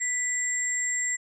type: tone pair together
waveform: sine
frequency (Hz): 1975.5 / 7458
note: B6 / A#8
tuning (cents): 0 / 0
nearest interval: octave + major seventh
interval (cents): 2300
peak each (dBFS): -29 / -27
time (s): 0-1.17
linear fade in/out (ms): 20
effects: none